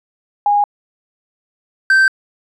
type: tone pair in turn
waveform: sine / triangle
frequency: 821 / 1556.6 Hz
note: G#5 / G6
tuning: -20 / -13 cents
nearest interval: major seventh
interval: 1107 cents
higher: second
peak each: -10 / -6 dBFS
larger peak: second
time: 0.46-0.64 / 1.9-2.08 s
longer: neither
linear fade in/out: 2 ms
effects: resampled to 24000 Hz